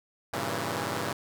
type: chord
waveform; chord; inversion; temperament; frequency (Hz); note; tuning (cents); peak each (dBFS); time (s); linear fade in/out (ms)
5% pulse; G diminished seventh; none; equal with one note detuned; 98 / 116.54 / 137 / 164.81; G2 / Bb2 / Db3 / Fb3; 0 / 0 / -20 / 0; -24; 0.33-1.13; 5
effects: none